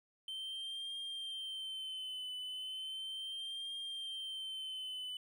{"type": "tone with vibrato", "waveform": "triangle", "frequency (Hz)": 3103, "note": "G7", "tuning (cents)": -18, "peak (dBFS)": -39, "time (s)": [0.28, 5.17], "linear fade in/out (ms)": 2, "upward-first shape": "triangle", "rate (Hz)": 0.36, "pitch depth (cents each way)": 59, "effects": []}